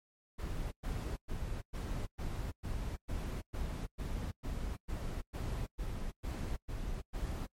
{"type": "noise bursts", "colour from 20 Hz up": "brown", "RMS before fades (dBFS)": -38, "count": 16, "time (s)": [0.38, 7.47], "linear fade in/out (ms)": 20, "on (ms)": 340, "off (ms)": 110, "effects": ["noise-tail reverb RT60 0.1 s tail -25 dB re dry", "MP3 64 kbps"]}